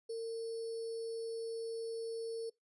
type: tone with sample-and-hold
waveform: sine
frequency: 455.4 Hz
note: A#4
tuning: 40 cents flat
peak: -37 dBFS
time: 0.09-2.5 s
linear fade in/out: 10 ms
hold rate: 4900 Hz
effects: noise-tail reverb RT60 0.2 s tail -24 dB re dry + resampled to 24000 Hz